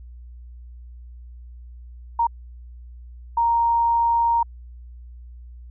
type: tone bursts at uneven times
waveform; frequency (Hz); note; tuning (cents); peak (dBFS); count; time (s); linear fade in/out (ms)
sine; 932.3; A#5; 0; -16; 2; 2.19-2.27 / 3.37-4.43; 5
effects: added 60 Hz sine -38 dBFS peak until 5.7 s